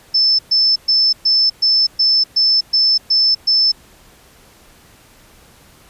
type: tone bursts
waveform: sine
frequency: 5274 Hz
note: E8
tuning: in tune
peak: -10 dBFS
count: 10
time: 0.14-3.72 s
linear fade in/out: 10 ms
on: 250 ms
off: 120 ms
effects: pink hiss -47 dBFS RMS until 5.89 s + resampled to 32000 Hz